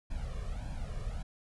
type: noise with flanger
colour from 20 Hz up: brown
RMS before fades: -37 dBFS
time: 0.1-1.23 s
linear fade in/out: 10 ms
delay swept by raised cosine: 1.2 to 1.76 ms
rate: 1.7 Hz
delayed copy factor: +0.9
effects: resampled to 24000 Hz